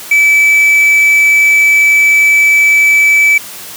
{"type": "tone", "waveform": "triangle", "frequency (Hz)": 2305, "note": "D7", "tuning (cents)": -33, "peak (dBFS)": -3, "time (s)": [0.11, 3.38], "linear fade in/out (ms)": 5, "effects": ["white hiss -28 dBFS RMS until 3.76 s", "high-pass 80 Hz 12 dB/octave"]}